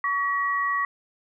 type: tone pair together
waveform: sine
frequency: 1131 / 1913.1 Hz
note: C#6 / A#6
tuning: +34 / +44 cents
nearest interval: major sixth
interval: 910 cents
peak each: -24 / -26 dBFS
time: 0.04-0.85 s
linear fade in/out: 2 ms
effects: none